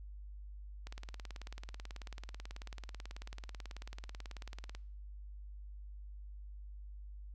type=click train; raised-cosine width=0.2 ms; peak=-30 dBFS; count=72; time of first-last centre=0.87-4.75 s; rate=18.3 Hz; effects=noise-tail reverb RT60 0.6 s tail -23 dB re dry + added 50 Hz sine -46 dBFS peak until 7.34 s